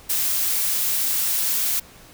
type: noise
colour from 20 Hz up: blue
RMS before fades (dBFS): -22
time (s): 0.09-1.8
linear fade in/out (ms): 10
effects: pink hiss -47 dBFS RMS until 2.13 s